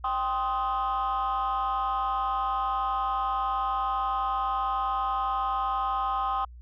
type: chord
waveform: sine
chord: C minor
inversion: second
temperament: just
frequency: 784.9 / 1046.5 / 1255.8 Hz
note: G5 / C6 / Eb6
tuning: +2 / 0 / +16 cents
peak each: -28 dBFS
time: 0.04-6.45 s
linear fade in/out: 5 ms
effects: tanh soft clip ceiling -21 dBFS + added 60 Hz sine -43 dBFS peak until 6.61 s